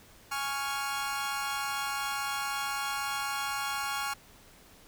sawtooth chord, Db major, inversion second, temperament equal, 830.6 / 1108.7 / 1396.9 Hz, Ab5 / Db6 / F6, 0 / 0 / 0 cents, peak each -32 dBFS, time 0.31-4.14 s, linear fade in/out 10 ms, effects pink hiss -56 dBFS RMS until 4.87 s

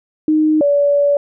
sine tone pair in turn, 309.2 / 573 Hz, D#4 / D5, -11 / -43 cents, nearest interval major seventh, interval 1068 cents, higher second, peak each -10 dBFS, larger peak neither, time 0.28-0.61 / 0.61-1.17 s, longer second, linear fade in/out 2 ms, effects none

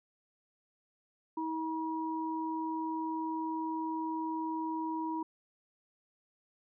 sine tone pair together, 320 / 960 Hz, D#4 / B5, +49 / -49 cents, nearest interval octave + perfect fifth, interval 1902 cents, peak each -35 / -36 dBFS, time 1.37-5.23 s, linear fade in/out 5 ms, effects none

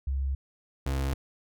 sine / 35% pulse tone pair in turn, 67.6 / 67.6 Hz, C#2 / C#2, -43 / -43 cents, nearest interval unison, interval 0 cents, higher neither, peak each -26 / -25 dBFS, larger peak second, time 0.07-0.35 / 0.86-1.14 s, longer neither, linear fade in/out 5 ms, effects none

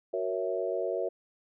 sine chord, F# dominant seventh, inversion none, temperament equal, 370 / 466.2 / 554.4 / 659.3 Hz, F#4 / A#4 / C#5 / E5, 0 / 0 / 0 / 0 cents, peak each -34 dBFS, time 0.13-1.09 s, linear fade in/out 10 ms, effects none

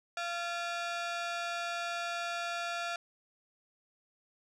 sawtooth ring-modulated tone, 1033 Hz, C6, 22 cents flat, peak -27 dBFS, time 0.17-2.96 s, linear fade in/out 2 ms, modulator 345 Hz, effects low-pass 6000 Hz 12 dB/octave

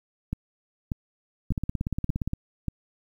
two click trains, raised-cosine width 5 ms, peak -15 / -15 dBFS, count 5 / 15, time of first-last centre 0.33-2.683 / 1.52-2.334 s, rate 1.7 / 17.2 Hz, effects 9-bit

